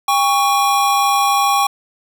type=tone pair together; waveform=square; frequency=804 / 1117.1 Hz; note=G5 / C#6; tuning=+44 / +13 cents; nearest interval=tritone; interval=569 cents; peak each=-16 dBFS; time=0.08-1.67 s; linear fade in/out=5 ms; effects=none